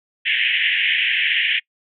white band-pass noise, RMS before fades -19 dBFS, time 0.25-1.6 s, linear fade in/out 20 ms, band 1700 to 3200 Hz, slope 96 dB/octave, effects noise-tail reverb RT60 0.1 s tail -26 dB re dry

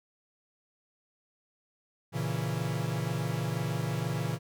45% pulse chord, A# diminished, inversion none, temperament equal, 116.54 / 138.59 / 164.81 Hz, A#2 / C#3 / E3, 0 / 0 / 0 cents, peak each -34 dBFS, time 2.12-4.39 s, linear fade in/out 50 ms, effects none

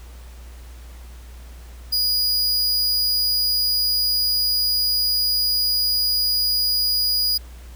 45% pulse tone, 4900 Hz, D#8, 27 cents flat, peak -17 dBFS, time 1.92-7.38 s, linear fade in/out 10 ms, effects added 60 Hz sine -37 dBFS peak until 7.75 s + pink hiss -49 dBFS RMS until 7.75 s

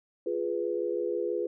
sine chord, F diminished, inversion none, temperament equal, 349.2 / 415.3 / 493.9 Hz, F4 / Ab4 / Cb5, 0 / 0 / 0 cents, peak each -32 dBFS, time 0.26-1.47 s, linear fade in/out 5 ms, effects none

